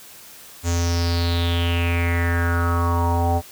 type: tone with low-pass filter sweep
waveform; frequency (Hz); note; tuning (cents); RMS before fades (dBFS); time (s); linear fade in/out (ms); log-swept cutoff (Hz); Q
square; 85.5; F2; -36; -20; 0.63-3.42; 50; 7100 to 710; 6.4
effects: white hiss -43 dBFS RMS until 3.51 s